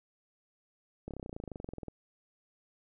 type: slowing click train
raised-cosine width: 2 ms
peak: -27 dBFS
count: 22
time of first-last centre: 1.08-1.883 s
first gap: 28 ms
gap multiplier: 1.03
effects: none